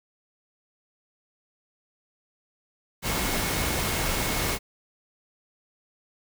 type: tone in noise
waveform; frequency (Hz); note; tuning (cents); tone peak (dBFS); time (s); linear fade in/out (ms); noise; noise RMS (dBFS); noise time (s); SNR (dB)
sine; 2180; C#7; -29; -38; 3.02-4.59; 50; pink; -27; 3.02-4.59; -14
effects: none

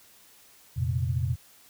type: chord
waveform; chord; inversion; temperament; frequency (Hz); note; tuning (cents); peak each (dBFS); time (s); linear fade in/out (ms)
sine; F suspended fourth; none; just; 87.31 / 116.41 / 130.96; F2 / Bb2 / C3; 0 / -2 / +2; -29; 0.76-1.36; 20
effects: white hiss -56 dBFS RMS until 1.69 s

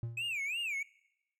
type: tone with exponential decay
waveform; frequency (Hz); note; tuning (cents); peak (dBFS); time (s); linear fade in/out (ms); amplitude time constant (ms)
triangle; 116.54; A#2; 0; -30; 0.03-0.35; 0; 69
type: tone with vibrato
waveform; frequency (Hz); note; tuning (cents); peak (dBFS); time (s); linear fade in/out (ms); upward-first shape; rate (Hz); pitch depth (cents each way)
triangle; 2487; D#7; -1; -32; 0.17-0.83; 5; sine; 2.9; 230
effects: noise-tail reverb RT60 0.9 s tail -23 dB re dry

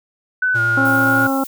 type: tone with pitch glide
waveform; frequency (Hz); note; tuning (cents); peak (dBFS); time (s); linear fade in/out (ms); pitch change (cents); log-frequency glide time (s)
sine; 1503 to 1425.2; F#6 to F6; +27 to +35; -14; 0.42-1.27; 5; -92; 0.54-0.6
type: tone with vibrato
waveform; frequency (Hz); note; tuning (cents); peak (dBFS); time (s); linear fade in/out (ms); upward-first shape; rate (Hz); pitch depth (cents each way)
square; 115.2; A#2; -20; -24; 0.54-1.28; 20; triangle; 9.2; 21
type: harmonic tone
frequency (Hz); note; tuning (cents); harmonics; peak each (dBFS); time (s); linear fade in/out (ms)
270.2; C#4; -44; 1 / 2 / 3 / 4 / 5; -18 / -24 / -23 / -30 / -25; 0.77-1.44; 5
type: noise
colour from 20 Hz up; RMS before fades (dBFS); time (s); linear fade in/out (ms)
violet; -32; 0.85-1.47; 2
effects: none

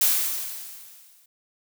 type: noise with exponential decay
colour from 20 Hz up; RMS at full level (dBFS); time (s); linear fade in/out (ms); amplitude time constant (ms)
blue; -18; 0.01-1.26; 5; 270
effects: none

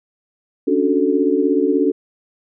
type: chord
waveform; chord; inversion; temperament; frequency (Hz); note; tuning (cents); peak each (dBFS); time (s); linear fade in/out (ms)
sine; D major seventh; third; equal; 277.2 / 293.7 / 370 / 440; C#4 / D4 / F#4 / A4; 0 / 0 / 0 / 0; -19; 0.67-1.92; 10
effects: none

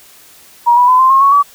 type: tone with pitch steps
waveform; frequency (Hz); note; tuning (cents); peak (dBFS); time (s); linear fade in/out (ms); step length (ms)
sine; 952 / 981.6 / 1012.1 / 1043.6 / 1076 / 1109.5 / 1144; A#5 / B5 / B5 / C6 / C6 / C#6 / D6; +36 / -11 / +42 / -5 / +48 / +1 / -46; -5; 0.66-1.43; 20; 110
effects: white hiss -42 dBFS RMS until 1.54 s

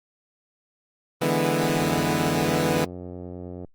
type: chord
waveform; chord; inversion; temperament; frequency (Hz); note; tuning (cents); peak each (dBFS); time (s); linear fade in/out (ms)
15% pulse; E dominant seventh; third; equal; 146.83 / 164.81 / 207.7 / 246.9; D3 / E3 / G#3 / B3; 0 / 0 / 0 / 0; -20 / -19 / -23 / -20; 1.21-2.85; 10
type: click train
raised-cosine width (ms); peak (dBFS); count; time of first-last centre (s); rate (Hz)
2; -24; 169; 1.77-3.647; 89.5
effects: Opus 24 kbps

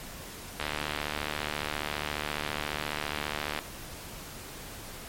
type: click train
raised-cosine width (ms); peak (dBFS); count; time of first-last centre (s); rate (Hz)
0.3; -14; 224; 0.6-3.589; 74.6
effects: pink hiss -43 dBFS RMS until 5.08 s + MP3 64 kbps

